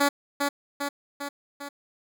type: tone with echo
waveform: 10% pulse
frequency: 284 Hz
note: C#4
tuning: 42 cents sharp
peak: -11 dBFS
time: 0-0.09 s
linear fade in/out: 10 ms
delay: 400 ms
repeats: 4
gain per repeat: -4 dB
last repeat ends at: 1.69 s
effects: none